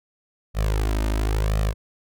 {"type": "tone with flanger", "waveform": "sawtooth", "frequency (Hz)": 52.7, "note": "G#1", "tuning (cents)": 26, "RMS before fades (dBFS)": -22, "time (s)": [0.54, 1.74], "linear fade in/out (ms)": 50, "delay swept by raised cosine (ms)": [1.6, 3.3], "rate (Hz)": 0.96, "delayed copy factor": 0.95, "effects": []}